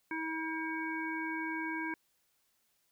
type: harmonic tone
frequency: 320.6 Hz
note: E4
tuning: 48 cents flat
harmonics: 1 / 3 / 5 / 7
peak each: -38 / -41 / -40 / -41 dBFS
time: 0.11-1.94 s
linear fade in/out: 2 ms
effects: white hiss -75 dBFS RMS until 2.91 s